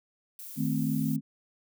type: noise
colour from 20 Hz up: violet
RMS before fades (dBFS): -43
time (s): 0.39-1.16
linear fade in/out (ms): 0
type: chord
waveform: sine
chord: A diminished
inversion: second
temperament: equal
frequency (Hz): 155.56 / 220 / 261.6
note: Eb3 / A3 / C4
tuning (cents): 0 / 0 / 0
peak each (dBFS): -30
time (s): 0.56-1.21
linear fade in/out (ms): 50
effects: none